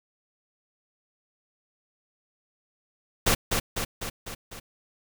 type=noise with echo; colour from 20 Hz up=pink; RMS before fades=-21 dBFS; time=3.26-3.35 s; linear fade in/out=10 ms; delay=250 ms; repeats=5; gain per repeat=-4 dB; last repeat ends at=4.6 s; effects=none